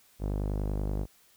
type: tone with low-pass filter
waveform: sawtooth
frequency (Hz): 50.4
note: G1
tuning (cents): +49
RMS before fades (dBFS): -31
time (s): 0.19-1.07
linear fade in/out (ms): 50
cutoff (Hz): 600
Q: 0.94
effects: white hiss -62 dBFS RMS until 1.36 s